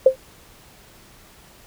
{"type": "tone with exponential decay", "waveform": "sine", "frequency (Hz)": 523.3, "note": "C5", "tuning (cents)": 0, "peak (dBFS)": -4, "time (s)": [0.06, 0.16], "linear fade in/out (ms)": 5, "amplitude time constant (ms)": 21, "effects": ["pink hiss -49 dBFS RMS until 1.66 s"]}